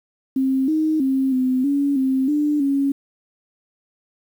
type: tone with pitch steps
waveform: sine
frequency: 265.2 / 312.7 / 266.5 / 256.8 / 282.2 / 264 / 296.6 / 277.4 Hz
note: C4 / D#4 / C4 / C4 / C#4 / C4 / D4 / C#4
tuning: +23 / +9 / +32 / -32 / +31 / +16 / +17 / +1 cents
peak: -16 dBFS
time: 0.36-2.92 s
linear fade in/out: 5 ms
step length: 320 ms
effects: 8-bit

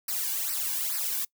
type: noise with flanger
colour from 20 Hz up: blue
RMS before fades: -30 dBFS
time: 0.08-1.25 s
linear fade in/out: 5 ms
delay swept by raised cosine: 0.29 to 1.59 ms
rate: 2.3 Hz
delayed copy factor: -0.9
effects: noise-tail reverb RT60 0.1 s tail -24 dB re dry

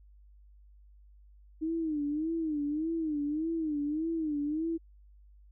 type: tone with vibrato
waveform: sine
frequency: 309.4 Hz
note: D#4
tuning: 10 cents flat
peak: -29 dBFS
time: 1.61-4.78 s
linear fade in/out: 20 ms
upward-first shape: sine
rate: 1.7 Hz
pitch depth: 120 cents each way
effects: added 50 Hz sine -54 dBFS peak until 5.51 s

